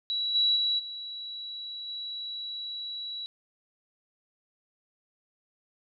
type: tone with level steps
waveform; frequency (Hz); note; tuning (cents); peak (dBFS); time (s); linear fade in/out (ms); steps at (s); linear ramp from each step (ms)
sine; 3913; B7; -17; -27 / -21 / -24 / -36 / -34; 0.1-3.26; 0; 0.34 / 0.55 / 0.78 / 1.87; 20
effects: none